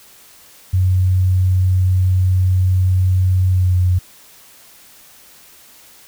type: tone with pitch glide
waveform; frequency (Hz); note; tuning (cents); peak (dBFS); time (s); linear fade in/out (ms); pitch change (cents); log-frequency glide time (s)
sine; 92.5 to 90.65; F#2 to F#2; 0 to -35; -11; 0.73-3.99; 10; -35; 3.5-3.74
effects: white hiss -45 dBFS RMS until 6.07 s